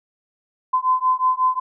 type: beating tone pair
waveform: sine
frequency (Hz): 1021 / 1026.5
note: C6 / C6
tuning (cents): -43 / -33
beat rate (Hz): 5.5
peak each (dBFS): -19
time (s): 0.73-1.6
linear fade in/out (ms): 10
effects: none